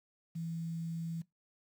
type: tone with quantisation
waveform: sine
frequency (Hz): 165.3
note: E3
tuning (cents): +5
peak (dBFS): -36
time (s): 0.35-1.22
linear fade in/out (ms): 10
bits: 10
effects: noise-tail reverb RT60 0.2 s tail -21 dB re dry